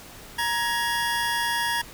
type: tone pair together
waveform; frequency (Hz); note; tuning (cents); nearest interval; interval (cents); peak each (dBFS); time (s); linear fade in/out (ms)
25% pulse; 940 / 1674.9; A#5 / G#6; +14 / +14; minor seventh; 1000; -22 / -23; 0.38-1.82; 10
effects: pink hiss -44 dBFS RMS until 1.93 s